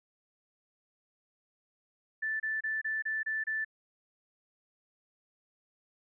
sine tone bursts, 1759 Hz, A6, 1 cent flat, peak -30 dBFS, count 7, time 2.22-3.648 s, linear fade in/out 10 ms, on 180 ms, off 28 ms, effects none

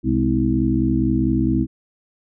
harmonic tone with a mistuned harmonic, 64.5 Hz, C2, 24 cents flat, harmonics 1 / 2 / 3 / 4 / 5, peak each -24 / -23 / -23 / -21 / -21 dBFS, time 0.03-1.67 s, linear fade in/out 50 ms, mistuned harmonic 3, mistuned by +120 cents, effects none

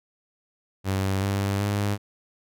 sawtooth tone with pitch steps, 96.4 / 99.11 / 101.9 Hz, G2 / G2 / G#2, -28 / +20 / -32 cents, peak -19 dBFS, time 0.84-1.98 s, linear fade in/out 50 ms, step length 380 ms, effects none

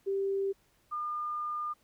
sine tone pair in turn, 392 / 1209.1 Hz, G4 / D#6, 0 / -50 cents, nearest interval octave + minor sixth, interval 1950 cents, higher second, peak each -28 / -32 dBFS, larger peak first, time 0.06-0.53 / 0.91-1.74 s, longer second, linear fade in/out 20 ms, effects pink hiss -69 dBFS RMS until 1.83 s

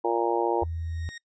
harmonic tone, 116.6 Hz, A#2, 1 cent sharp, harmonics 3 / 4 / 5 / 6 / 7 / 8, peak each -27 / -28 / -32 / -34 / -29 / -30 dBFS, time 0.04-0.64 s, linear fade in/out 10 ms
sawtooth tone with exponential growth, 1864.7 Hz, A#6, in tune, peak -34 dBFS, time 0.53-1.18 s, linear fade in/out 5 ms, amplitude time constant 140 ms
sine tone, 82.41 Hz, E2, in tune, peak -29 dBFS, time 0.62-1.09 s, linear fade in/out 0 ms
effects noise-tail reverb RT60 0.1 s tail -24 dB re dry + resampled to 16000 Hz

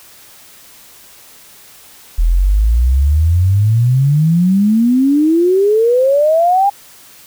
sine exponential sweep, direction up, 39.53 to 817 Hz, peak -8 dBFS, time 2.18-6.7 s, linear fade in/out 10 ms, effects white hiss -41 dBFS RMS until 7.26 s

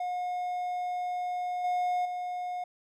triangle tone with level steps, 720 Hz, F#5, 47 cents flat, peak -28 / -24 / -30 dBFS, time 0-2.64 s, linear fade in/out 5 ms, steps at 1.64 / 2.05 s, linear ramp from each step 5 ms, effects none

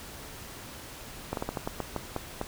slowing click train, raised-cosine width 1 ms, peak -16 dBFS, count 10, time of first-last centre 1.33-2.414 s, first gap 42 ms, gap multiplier 1.25, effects pink hiss -44 dBFS RMS until 2.47 s

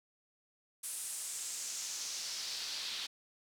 pink noise with band-pass filter sweep, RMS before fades -41 dBFS, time 0.83-3.07 s, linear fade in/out 10 ms, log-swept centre 9800 to 3800 Hz, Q 2.4, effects none

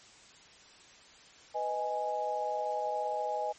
sine chord, G# minor, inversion first, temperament just, 498.4 / 623 / 830.6 Hz, B4 / D#5 / G#5, +16 / +2 / 0 cents, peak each -38 / -35 / -33 dBFS, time 1.54-3.53 s, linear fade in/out 20 ms, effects white hiss -56 dBFS RMS until 3.58 s + MP3 32 kbps

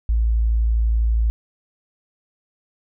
sine tone, 56.1 Hz, A1, 34 cents sharp, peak -15 dBFS, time 0.09-1.3 s, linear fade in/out 0 ms, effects none

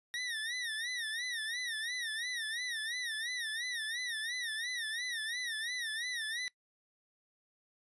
25% pulse tone with vibrato, 1864.7 Hz, A#6, in tune, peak -32 dBFS, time 0.14-6.48 s, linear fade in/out 0 ms, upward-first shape sine, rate 2.9 Hz, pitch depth 130 cents each way, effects noise-tail reverb RT60 0.1 s tail -22 dB re dry + resampled to 24000 Hz

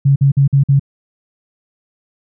sine tone bursts, 138.59 Hz, C#3, in tune, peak -7 dBFS, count 5, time 0.05-0.796 s, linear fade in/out 10 ms, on 110 ms, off 49 ms, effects none

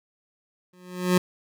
25% pulse tone with exponential growth, 180.8 Hz, F#3, 40 cents flat, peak -11 dBFS, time 0.73-1.18 s, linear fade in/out 5 ms, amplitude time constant 96 ms, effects none

